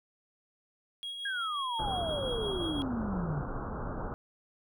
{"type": "tone with tremolo", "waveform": "triangle", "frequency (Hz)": 3297, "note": "G#7", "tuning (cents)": -13, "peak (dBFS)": -34, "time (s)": [1.03, 2.82], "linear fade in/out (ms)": 0, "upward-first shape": "sine", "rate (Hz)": 5.7, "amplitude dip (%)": 35}
{"type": "exponential sweep", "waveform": "sine", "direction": "down", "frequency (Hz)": [1661.2, 137.3], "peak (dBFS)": -32, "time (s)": [1.25, 3.42], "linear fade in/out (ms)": 5}
{"type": "low-pass noise", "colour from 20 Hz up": "pink", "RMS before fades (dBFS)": -37, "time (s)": [1.79, 4.14], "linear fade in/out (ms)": 0, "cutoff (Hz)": 1500, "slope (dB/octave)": 96}
{"effects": []}